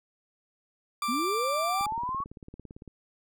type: tone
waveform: 40% pulse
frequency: 1177 Hz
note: D6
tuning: 3 cents sharp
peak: -27 dBFS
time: 1.02-1.86 s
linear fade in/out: 2 ms
type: linear sweep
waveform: sine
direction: up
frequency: 220 to 1134 Hz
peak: -29 dBFS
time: 1.08-2.24 s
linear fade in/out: 10 ms
type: click train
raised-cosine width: 3 ms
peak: -31 dBFS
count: 20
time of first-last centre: 1.81-2.877 s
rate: 17.8 Hz
effects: none